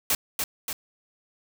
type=noise with echo; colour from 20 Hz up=white; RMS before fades=-23 dBFS; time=0.1-0.15 s; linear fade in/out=2 ms; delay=290 ms; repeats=2; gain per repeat=-4 dB; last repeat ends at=0.73 s; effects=none